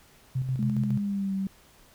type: tone with tremolo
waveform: sine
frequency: 130 Hz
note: C3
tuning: 11 cents flat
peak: -24 dBFS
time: 0.35-0.98 s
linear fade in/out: 10 ms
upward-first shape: square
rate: 7.2 Hz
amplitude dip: 50%
type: tone with pitch glide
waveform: sine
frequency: 210.6 to 193.12 Hz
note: G#3 to G3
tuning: +24 to -26 cents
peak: -26 dBFS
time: 0.59-1.47 s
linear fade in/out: 2 ms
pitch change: -150 cents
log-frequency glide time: 0.78-1.34 s
effects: pink hiss -57 dBFS RMS until 1.94 s